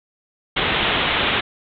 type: low-pass noise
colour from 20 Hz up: white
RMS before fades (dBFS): -20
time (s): 0.56-1.41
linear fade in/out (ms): 10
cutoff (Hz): 3700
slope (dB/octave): 96
effects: none